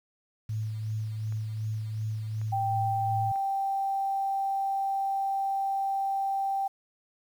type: tone with tremolo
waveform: sine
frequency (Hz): 108.9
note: A2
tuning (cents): -17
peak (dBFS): -28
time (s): 0.49-3.32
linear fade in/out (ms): 5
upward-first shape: sine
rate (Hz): 2.7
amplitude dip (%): 35
type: clicks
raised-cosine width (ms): 0.5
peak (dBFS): -35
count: 3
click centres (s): 1.324 / 2.415 / 3.359
type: tone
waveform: sine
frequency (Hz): 783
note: G5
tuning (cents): -2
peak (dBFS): -26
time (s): 2.52-6.68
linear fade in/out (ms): 10
effects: 9-bit